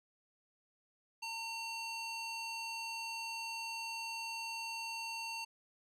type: tone with band-pass filter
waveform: square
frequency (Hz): 910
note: A#5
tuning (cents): -42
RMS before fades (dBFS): -42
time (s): 1.22-5.45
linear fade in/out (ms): 10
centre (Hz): 3800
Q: 1.1
effects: none